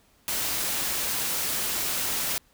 white noise, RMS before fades -28 dBFS, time 0.28-2.38 s, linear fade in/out 0 ms, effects pink hiss -62 dBFS RMS until 2.53 s

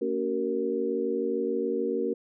sine tone cluster, 230.8 / 282.8 / 378.6 / 465.5 Hz, A#3 / C#4 / F#4 / A#4, -17 / +35 / +40 / -2 cents, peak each -34 / -33 / -30 / -29 dBFS, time 0.01-2.14 s, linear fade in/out 10 ms, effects none

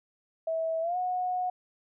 sine tone with pitch glide, 650 to 729.6 Hz, E5 to F#5, -24 to -24 cents, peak -27 dBFS, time 0.47-1.5 s, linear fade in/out 5 ms, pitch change +200 cents, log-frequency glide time 0.81-0.97 s, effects none

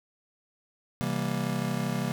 square chord, C dominant seventh, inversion none, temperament just, 130.81 / 163.52 / 196.22 / 235.5 Hz, C3 / E3 / G3 / Bb3, 0 / -14 / +2 / +18 cents, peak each -34 dBFS, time 1.01-2.12 s, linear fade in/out 0 ms, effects none

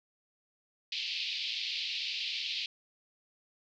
white band-pass noise, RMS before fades -36 dBFS, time 0.92-2.66 s, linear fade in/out 2 ms, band 2400 to 4600 Hz, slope 48 dB/octave, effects none

